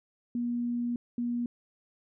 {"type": "tone bursts at uneven times", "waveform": "sine", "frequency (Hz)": 239.8, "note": "A#3", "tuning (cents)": 49, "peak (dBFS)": -28, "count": 2, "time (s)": [[0.35, 0.96], [1.18, 1.46]], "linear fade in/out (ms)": 2, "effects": []}